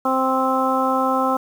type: harmonic tone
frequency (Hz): 262.1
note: C4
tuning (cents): +3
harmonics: 1 / 2 / 3 / 4 / 5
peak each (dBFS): -23 / -23 / -23 / -23 / -23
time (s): 0.05-1.37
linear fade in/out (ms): 5
effects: 7-bit